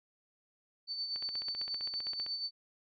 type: tone with tremolo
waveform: sine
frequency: 4530 Hz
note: C#8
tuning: 37 cents sharp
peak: -33 dBFS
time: 0.87-2.51 s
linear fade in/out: 50 ms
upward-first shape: sine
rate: 8.4 Hz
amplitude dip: 50%
type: click train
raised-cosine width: 0.3 ms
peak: -31 dBFS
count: 18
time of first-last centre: 1.16-2.264 s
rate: 15.4 Hz
effects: none